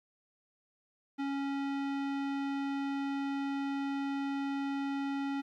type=tone; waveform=square; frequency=277.2 Hz; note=C#4; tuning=in tune; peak=-33 dBFS; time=1.18-5.42 s; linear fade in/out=20 ms; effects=low-pass 3000 Hz 12 dB/octave + 12-bit